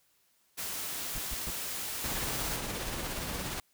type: noise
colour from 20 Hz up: white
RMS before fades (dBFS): -37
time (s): 0.57-2.58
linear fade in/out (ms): 20
type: noise bursts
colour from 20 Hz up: brown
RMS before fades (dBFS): -37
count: 3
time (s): 1.15-1.504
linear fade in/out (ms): 5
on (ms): 38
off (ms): 120
type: noise with tremolo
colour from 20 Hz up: pink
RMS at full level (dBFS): -35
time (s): 2.04-3.6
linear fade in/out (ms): 2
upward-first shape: sine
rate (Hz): 17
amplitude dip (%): 30
effects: white hiss -70 dBFS RMS until 3.73 s